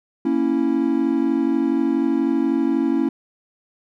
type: chord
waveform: triangle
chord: A# diminished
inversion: none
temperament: equal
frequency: 233.1 / 277.2 / 329.6 Hz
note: A#3 / C#4 / E4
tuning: 0 / 0 / 0 cents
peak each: -22 / -18 / -19 dBFS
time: 0.25-3.09 s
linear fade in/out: 5 ms
effects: none